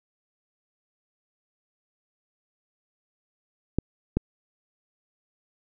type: clicks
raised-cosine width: 3 ms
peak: -9 dBFS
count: 2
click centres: 3.786 / 4.17 s
effects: none